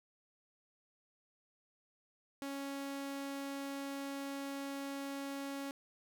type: tone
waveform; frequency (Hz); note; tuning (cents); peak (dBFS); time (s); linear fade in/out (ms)
sawtooth; 277.2; C#4; 0; -36; 2.42-5.71; 0
effects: none